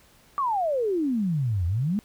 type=exponential two-way sweep; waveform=sine; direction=down then up; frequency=1174.7 to 82 to 223 Hz; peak=-22 dBFS; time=0.38-1.99 s; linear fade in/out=0 ms; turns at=1.66 s; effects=pink hiss -57 dBFS RMS until 2.04 s